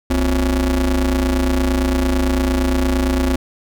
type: ring-modulated tone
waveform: 35% pulse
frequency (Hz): 98.4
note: G2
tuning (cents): +7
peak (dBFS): -10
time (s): 0.1-3.36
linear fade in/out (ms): 5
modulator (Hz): 162
effects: none